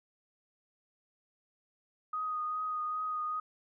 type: tone with vibrato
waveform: sine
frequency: 1244.5 Hz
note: D#6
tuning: in tune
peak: -32 dBFS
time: 2.13-3.4 s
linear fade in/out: 5 ms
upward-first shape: triangle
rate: 2.5 Hz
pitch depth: 20 cents each way
effects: none